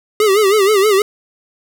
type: tone with vibrato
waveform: square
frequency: 407.4 Hz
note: G#4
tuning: 33 cents flat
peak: -10 dBFS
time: 0.2-1.02 s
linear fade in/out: 2 ms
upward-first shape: sine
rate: 6.3 Hz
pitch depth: 120 cents each way
effects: none